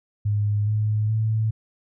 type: tone with pitch steps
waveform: sine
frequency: 103.83 / 106.87 / 110 Hz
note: G#2 / A2 / A2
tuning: 0 / -50 / 0 cents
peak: -19 dBFS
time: 0.25-1.51 s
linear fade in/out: 10 ms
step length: 420 ms
effects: none